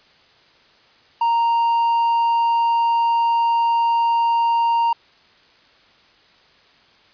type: tone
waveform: triangle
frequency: 930 Hz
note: A#5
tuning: 4 cents flat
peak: -13 dBFS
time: 1.21-4.93 s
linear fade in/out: 5 ms
effects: white hiss -53 dBFS RMS until 7.13 s + resampled to 11025 Hz